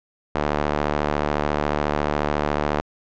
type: tone with band-pass filter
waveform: sawtooth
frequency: 74.1 Hz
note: D2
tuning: 16 cents sharp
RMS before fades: -23 dBFS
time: 0.35-2.81 s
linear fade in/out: 0 ms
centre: 800 Hz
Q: 0.76
effects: resampled to 16000 Hz